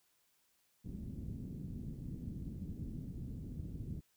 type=low-pass noise; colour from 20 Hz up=white; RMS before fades=-44 dBFS; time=0.84-4.01 s; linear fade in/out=20 ms; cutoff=230 Hz; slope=24 dB/octave; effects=white hiss -75 dBFS RMS until 4.16 s